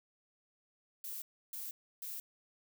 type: noise bursts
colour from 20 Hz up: violet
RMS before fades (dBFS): -43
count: 3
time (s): 1.04-2.2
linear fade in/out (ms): 2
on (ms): 180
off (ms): 310
effects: none